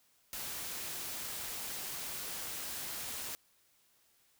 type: noise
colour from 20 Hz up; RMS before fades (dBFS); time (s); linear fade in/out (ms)
white; -41; 0.33-3.35; 0
effects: white hiss -70 dBFS RMS until 4.39 s